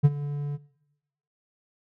triangle tone with ADSR envelope, 144.6 Hz, D3, 27 cents flat, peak -9 dBFS, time 0.03-0.58 s, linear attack 22 ms, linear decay 39 ms, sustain -16 dB, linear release 31 ms, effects noise-tail reverb RT60 0.9 s tail -20 dB re dry

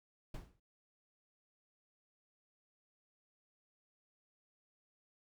brown noise with exponential decay, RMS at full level -41 dBFS, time 0.34-0.6 s, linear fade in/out 5 ms, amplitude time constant 55 ms, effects none

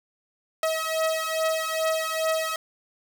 sawtooth beating tone pair, 639 / 641.4 Hz, D#5 / E5, +46 / -48 cents, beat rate 2.4 Hz, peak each -23 dBFS, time 0.63-2.56 s, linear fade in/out 2 ms, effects 8-bit

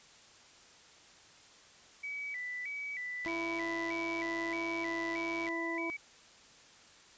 sine tone with vibrato, 2126 Hz, C7, 27 cents sharp, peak -37 dBFS, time 2.03-5.97 s, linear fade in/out 10 ms, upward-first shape square, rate 1.6 Hz, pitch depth 120 cents each way
click train, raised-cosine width 0.2 ms, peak -28 dBFS, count 227, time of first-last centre 3.25-5.488 s, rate 101 Hz
harmonic tone, 333.3 Hz, E4, 19 cents sharp, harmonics 1 / 2 / 3, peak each -37 / -43 / -42 dBFS, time 3.26-5.9 s, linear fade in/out 0 ms
effects white hiss -58 dBFS RMS until 7.17 s + resampled to 16000 Hz

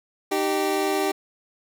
25% pulse tone pair together, 307.4 / 390 Hz, D#4 / G4, -21 / -9 cents, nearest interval major third, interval 412 cents, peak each -23 / -19 dBFS, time 0.31-1.12 s, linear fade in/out 10 ms, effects none

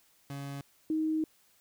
30% pulse / sine tone pair in turn, 140 / 314.3 Hz, C#3 / D#4, +18 / +18 cents, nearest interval octave + major second, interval 1400 cents, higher second, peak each -35 / -27 dBFS, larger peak second, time 0.3-0.61 / 0.9-1.24 s, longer second, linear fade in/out 2 ms, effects white hiss -66 dBFS RMS until 1.6 s

